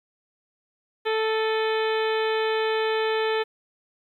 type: harmonic tone with a mistuned harmonic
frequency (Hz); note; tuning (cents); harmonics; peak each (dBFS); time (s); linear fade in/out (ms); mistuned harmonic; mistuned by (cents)
440; A4; 0; 1 / 2 / 3 / 4 / 5 / 6 / 7 / 8 / 9; -23 / -30 / -34 / -32 / -38 / -37 / -37 / -38 / -42; 1.05-3.44; 20; 6; -78
effects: 10-bit